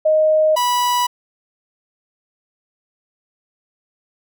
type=tone pair in turn; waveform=sine / 45% pulse; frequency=622.3 / 981.9 Hz; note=D#5 / B5; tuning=0 / -10 cents; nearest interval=minor sixth; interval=790 cents; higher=second; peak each=-11 / -15 dBFS; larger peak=first; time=0.05-0.56 / 0.56-1.07 s; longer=neither; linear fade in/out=10 ms; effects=none